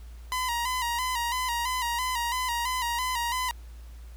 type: tone with vibrato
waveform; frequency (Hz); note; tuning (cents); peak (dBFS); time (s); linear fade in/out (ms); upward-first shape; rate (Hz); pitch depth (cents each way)
sawtooth; 978; B5; -17; -23; 0.32-3.51; 0; square; 3; 61
effects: added 58 Hz sine -41 dBFS peak until 4.16 s + pink hiss -58 dBFS RMS until 4.16 s